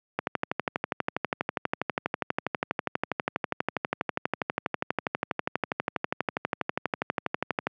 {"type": "click train", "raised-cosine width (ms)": 0.5, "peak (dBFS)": -10, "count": 93, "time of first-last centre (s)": [0.19, 7.67], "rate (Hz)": 12.3, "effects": ["high-pass 150 Hz 12 dB/octave"]}